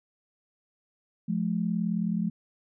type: tone pair together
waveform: sine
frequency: 175.8 / 214.9 Hz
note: F3 / A3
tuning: +12 / -41 cents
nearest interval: minor third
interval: 347 cents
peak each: -28 dBFS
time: 1.28-2.3 s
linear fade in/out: 10 ms
effects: none